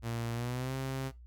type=tone with pitch glide; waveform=sawtooth; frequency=116.54 to 133.1 Hz; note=A#2 to C3; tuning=0 to +30 cents; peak=-30 dBFS; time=0.02-1.12 s; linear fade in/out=50 ms; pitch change=+230 cents; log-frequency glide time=0.32-0.75 s; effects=noise-tail reverb RT60 0.2 s tail -18 dB re dry + added 60 Hz sine -49 dBFS peak until 1.26 s